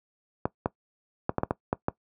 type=clicks; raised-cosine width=1 ms; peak=-10 dBFS; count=8; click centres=0.455 / 0.659 / 1.294 / 1.383 / 1.434 / 1.509 / 1.729 / 1.884 s; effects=noise-tail reverb RT60 0.1 s tail -20 dB re dry + high-pass 80 Hz 12 dB/octave